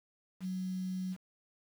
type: tone with quantisation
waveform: sine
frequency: 185.6 Hz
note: F#3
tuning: 6 cents sharp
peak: -34 dBFS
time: 0.4-1.17 s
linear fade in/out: 50 ms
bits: 9
effects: none